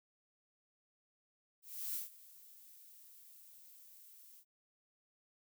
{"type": "noise with ADSR envelope", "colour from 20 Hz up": "violet", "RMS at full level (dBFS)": -39, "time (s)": [1.62, 4.45], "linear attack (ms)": 330, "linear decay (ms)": 140, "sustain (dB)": -20, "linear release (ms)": 64, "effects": []}